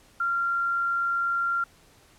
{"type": "tone", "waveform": "sine", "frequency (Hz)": 1382, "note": "F6", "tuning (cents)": -19, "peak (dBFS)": -23, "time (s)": [0.2, 1.64], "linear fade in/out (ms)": 5, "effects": ["pink hiss -57 dBFS RMS until 2.18 s", "low-pass 12000 Hz 12 dB/octave"]}